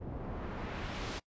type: noise with low-pass filter sweep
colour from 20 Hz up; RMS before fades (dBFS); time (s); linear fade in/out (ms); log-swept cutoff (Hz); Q
pink; -40; 0-1.2; 20; 500 to 6200; 0.73
effects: noise-tail reverb RT60 0.1 s tail -23 dB re dry + resampled to 16000 Hz